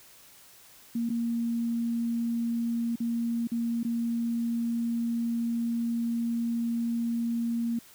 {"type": "tone with dropouts", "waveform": "sine", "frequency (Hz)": 233.1, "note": "A#3", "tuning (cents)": 0, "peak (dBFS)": -26, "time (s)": [0.95, 7.79], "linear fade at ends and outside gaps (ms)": 5, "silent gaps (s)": [[1.092, 1.1], [2.958, 3.002], [3.473, 3.517], [3.832, 3.848]], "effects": ["white hiss -54 dBFS RMS until 7.94 s"]}